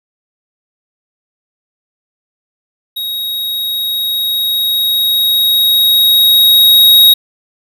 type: tone with level ramp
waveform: square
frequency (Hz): 3785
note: A#7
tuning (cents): +26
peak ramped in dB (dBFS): -18 to -3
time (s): 2.96-7.14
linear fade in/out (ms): 10
effects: none